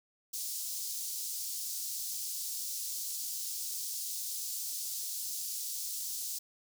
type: high-pass noise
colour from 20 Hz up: pink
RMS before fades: -38 dBFS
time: 0.33-6.39 s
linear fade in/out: 10 ms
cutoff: 5000 Hz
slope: 24 dB/octave
effects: none